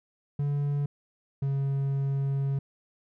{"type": "tone pair in turn", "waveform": "triangle", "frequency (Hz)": [143.5, 137.81], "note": ["D3", "C#3"], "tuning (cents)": [-40, -10], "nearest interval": "minor second", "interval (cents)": 70, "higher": "first", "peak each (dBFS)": -23, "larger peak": "neither", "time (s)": [[0.39, 0.86], [1.42, 2.59]], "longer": "second", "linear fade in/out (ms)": 5, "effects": []}